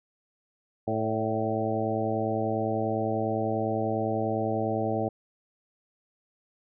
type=harmonic tone with a mistuned harmonic; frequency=110 Hz; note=A2; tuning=in tune; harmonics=1 / 2 / 3 / 4 / 5 / 6 / 7; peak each=-33 / -33 / -33 / -33 / -33 / -33 / -33 dBFS; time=0.87-5.09 s; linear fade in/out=10 ms; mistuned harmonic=5; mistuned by=+40 cents; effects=none